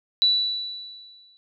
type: tone with exponential decay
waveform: sine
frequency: 3951 Hz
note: B7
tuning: in tune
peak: -14 dBFS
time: 0.22-1.37 s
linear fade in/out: 0 ms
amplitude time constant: 250 ms
effects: none